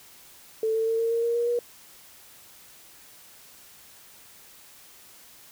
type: tone with pitch steps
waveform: sine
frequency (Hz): 441.9 / 447 / 452.2 / 457.5 / 462.8 / 468.2 / 473.6 / 479.1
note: A4 / A4 / A4 / A#4 / A#4 / A#4 / A#4 / A#4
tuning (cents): +7 / +27 / +47 / -32 / -13 / +8 / +27 / +47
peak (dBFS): -22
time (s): 0.63-1.59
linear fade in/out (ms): 2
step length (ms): 120
effects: white hiss -51 dBFS RMS until 5.51 s